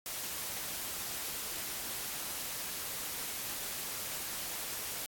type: noise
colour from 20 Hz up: white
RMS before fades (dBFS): -39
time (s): 0.06-5.06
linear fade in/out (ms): 0
effects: AAC 64 kbps